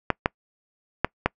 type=clicks; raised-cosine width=0.5 ms; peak=-4 dBFS; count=4; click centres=0.103 / 0.259 / 1.046 / 1.26 s; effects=noise-tail reverb RT60 0.1 s tail -26 dB re dry